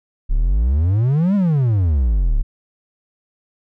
triangle exponential two-way sweep, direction up then down, 31.78 to 209 to 31.78 Hz, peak -11 dBFS, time 0.29-2.43 s, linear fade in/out 20 ms, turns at 1.35 s, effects none

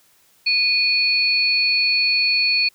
sine tone pair together, 2466 / 4400 Hz, D#7 / C#8, -16 / -14 cents, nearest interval minor seventh, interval 1002 cents, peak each -18 dBFS, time 0.46-2.69 s, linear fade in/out 10 ms, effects white hiss -57 dBFS RMS until 2.74 s

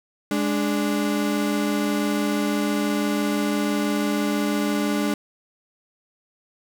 35% pulse tone pair together, 207.7 / 293.7 Hz, G#3 / D4, 0 / 0 cents, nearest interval tritone, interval 600 cents, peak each -22 dBFS, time 0.31-5.14 s, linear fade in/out 2 ms, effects none

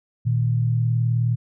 sine tone pair together, 117.5 / 156.74 Hz, A#2 / D#3, +14 / +13 cents, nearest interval perfect fourth, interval 499 cents, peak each -18 / -26 dBFS, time 0.25-1.36 s, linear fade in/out 20 ms, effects none

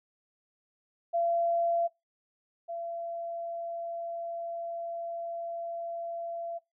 sine tone pair in turn, 681 / 678.2 Hz, F5 / E5, -44 / +49 cents, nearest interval unison, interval 7 cents, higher first, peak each -25 / -34 dBFS, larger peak first, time 1.13-1.88 / 2.68-6.59 s, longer second, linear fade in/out 20 ms, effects noise-tail reverb RT60 0.2 s tail -21 dB re dry

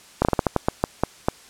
slowing click train, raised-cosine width 1 ms, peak -3 dBFS, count 11, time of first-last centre 0.22-1.285 s, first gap 29 ms, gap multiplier 1.27, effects white hiss -48 dBFS RMS until 1.49 s + low-pass 9000 Hz 12 dB/octave

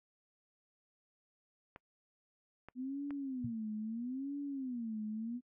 clicks, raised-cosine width 0.5 ms, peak -34 dBFS, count 3, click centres 1.761 / 2.686 / 3.107 s
sine tone with vibrato, 246.9 Hz, B3, in tune, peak -37 dBFS, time 2.75-5.41 s, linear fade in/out 50 ms, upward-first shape sine, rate 0.76 Hz, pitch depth 250 cents each way
sine tone with exponential decay, 122.6 Hz, B2, 12 cents flat, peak -34 dBFS, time 3.44-3.55 s, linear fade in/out 5 ms, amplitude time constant 23 ms
effects noise-tail reverb RT60 0.1 s tail -25 dB re dry

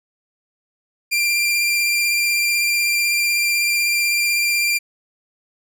sawtooth tone with vibrato, 2378 Hz, D7, 21 cents sharp, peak -13 dBFS, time 1.11-4.79 s, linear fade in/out 20 ms, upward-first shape square, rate 16 Hz, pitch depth 12 cents each way, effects none

